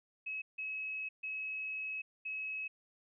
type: tone bursts at uneven times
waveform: sine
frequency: 2568 Hz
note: E7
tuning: 46 cents flat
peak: -37 dBFS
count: 4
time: 0.26-0.42 / 0.58-1.09 / 1.23-2.02 / 2.25-2.68 s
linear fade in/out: 10 ms
effects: none